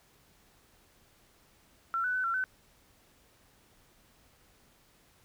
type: tone with pitch steps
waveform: sine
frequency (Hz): 1353 / 1492 / 1509 / 1358 / 1518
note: E6 / F#6 / F#6 / F6 / F#6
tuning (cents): +45 / +14 / +34 / -49 / +44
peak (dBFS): -28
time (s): 1.94-2.44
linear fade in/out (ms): 0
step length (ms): 100
effects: pink hiss -64 dBFS RMS until 5.24 s